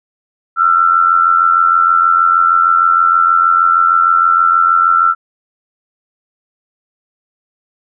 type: tone with amplitude modulation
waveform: sine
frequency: 1346 Hz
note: E6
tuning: 36 cents sharp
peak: -4 dBFS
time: 0.56-5.15 s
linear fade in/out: 50 ms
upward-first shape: sine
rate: 86.4 Hz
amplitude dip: 70%
effects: none